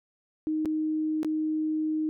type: tone with dropouts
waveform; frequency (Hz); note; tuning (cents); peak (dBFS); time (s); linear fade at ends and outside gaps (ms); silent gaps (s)
sine; 311.1; D#4; 0; -25; 0.47-2.09; 0; 0.65-0.657 / 1.231-1.247
effects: none